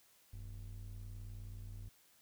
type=ring-modulated tone; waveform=triangle; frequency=69.8 Hz; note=C#2; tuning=13 cents sharp; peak=-40 dBFS; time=0.33-1.89 s; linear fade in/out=5 ms; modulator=29.6 Hz; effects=white hiss -68 dBFS RMS until 2.21 s